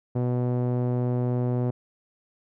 sawtooth tone with low-pass filter, 123.47 Hz, B2, in tune, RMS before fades -25 dBFS, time 0.15-1.71 s, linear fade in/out 10 ms, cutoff 580 Hz, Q 0.99, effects none

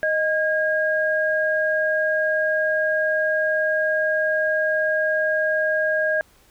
sine tone pair together, 622 / 1629.2 Hz, D#5 / G#6, -1 / -34 cents, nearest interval octave + perfect fourth, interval 1667 cents, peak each -21 dBFS, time 0.03-6.21 s, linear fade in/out 0 ms, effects pink hiss -56 dBFS RMS until 6.5 s

